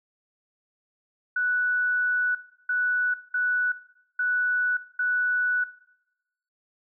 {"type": "tone bursts at uneven times", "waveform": "sine", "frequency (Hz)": 1480, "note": "F#6", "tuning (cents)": 0, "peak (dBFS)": -22, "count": 5, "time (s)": [[1.36, 2.35], [2.69, 3.14], [3.34, 3.72], [4.19, 4.77], [4.99, 5.64]], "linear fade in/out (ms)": 5, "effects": ["noise-tail reverb RT60 0.9 s tail -18 dB re dry"]}